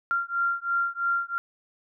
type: beating tone pair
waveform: sine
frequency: 1383 / 1386 Hz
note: F6 / F6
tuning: -17 / -14 cents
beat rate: 3 Hz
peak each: -27 dBFS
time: 0.11-1.38 s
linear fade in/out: 0 ms
effects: none